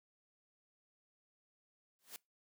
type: noise with exponential growth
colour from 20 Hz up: white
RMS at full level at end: -44 dBFS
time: 1.99-2.16 s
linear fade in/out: 0 ms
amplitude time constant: 35 ms
effects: noise-tail reverb RT60 0.2 s tail -23 dB re dry + high-pass 150 Hz 12 dB/octave